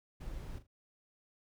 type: noise with echo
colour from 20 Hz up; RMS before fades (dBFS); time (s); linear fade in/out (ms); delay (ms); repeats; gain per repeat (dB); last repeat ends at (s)
brown; -43; 0.2-0.59; 10; 40; 2; -12; 0.67
effects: none